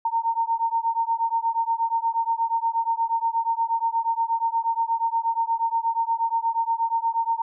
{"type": "beating tone pair", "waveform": "sine", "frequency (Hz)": [912, 920.4], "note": ["A#5", "A#5"], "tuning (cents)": [-38, -22], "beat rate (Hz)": 8.4, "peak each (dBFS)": -24, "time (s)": [0.05, 7.42], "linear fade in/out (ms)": 5, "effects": []}